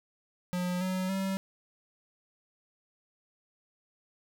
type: tone with pitch steps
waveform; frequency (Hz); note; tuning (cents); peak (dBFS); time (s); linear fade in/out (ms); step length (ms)
square; 179.4 / 185.83 / 192.5; F3 / F#3 / G3; +47 / +8 / -31; -30; 0.53-1.37; 0; 280
effects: none